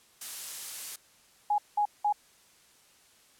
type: noise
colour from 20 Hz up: blue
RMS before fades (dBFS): -36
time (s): 0.21-0.96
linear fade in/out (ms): 5
type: tone bursts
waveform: sine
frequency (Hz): 830.6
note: G#5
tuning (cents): 0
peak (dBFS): -23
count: 3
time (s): 1.5-2.126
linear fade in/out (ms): 5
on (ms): 82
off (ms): 190
effects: white hiss -61 dBFS RMS until 3.39 s + low-pass 11000 Hz 12 dB/octave